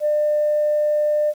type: tone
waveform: sine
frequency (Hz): 599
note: D5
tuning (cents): +34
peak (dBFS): -15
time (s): 0-1.34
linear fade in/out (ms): 50
effects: tanh soft clip ceiling -11 dBFS + 8-bit